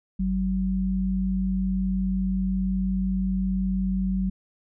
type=tone pair together; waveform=sine; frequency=50.03 / 188.9 Hz; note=G1 / F#3; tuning=+36 / +36 cents; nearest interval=octave + major seventh; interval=2300 cents; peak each=-28 / -23 dBFS; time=0.19-4.3 s; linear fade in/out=10 ms; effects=none